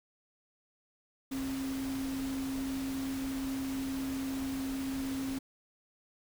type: tone in noise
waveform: sine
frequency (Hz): 267.8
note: C4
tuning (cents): +40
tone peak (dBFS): -33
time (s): 1.31-5.39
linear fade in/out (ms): 10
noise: pink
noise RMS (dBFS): -44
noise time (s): 1.31-5.39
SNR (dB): +8
effects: none